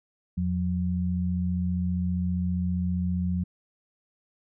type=tone pair together; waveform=sine; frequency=84.95 / 180 Hz; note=F2 / F#3; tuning=-47 / -47 cents; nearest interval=octave + minor second; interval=1300 cents; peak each=-28 / -26 dBFS; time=0.37-3.44 s; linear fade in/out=10 ms; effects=none